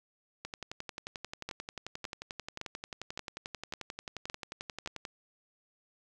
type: two click trains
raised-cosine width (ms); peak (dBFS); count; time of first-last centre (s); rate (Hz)
0.2; -22 / -20; 53 / 7; 0.45-5.052 / 1.49-4.861; 11.3 / 1.78
effects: none